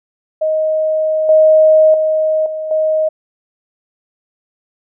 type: tone with level steps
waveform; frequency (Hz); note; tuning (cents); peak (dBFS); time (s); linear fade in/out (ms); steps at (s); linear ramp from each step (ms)
sine; 626; D#5; +10; -12 / -5 / -11 / -19 / -11; 0.41-3.09; 10; 1.29 / 1.94 / 2.46 / 2.71; 2
effects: none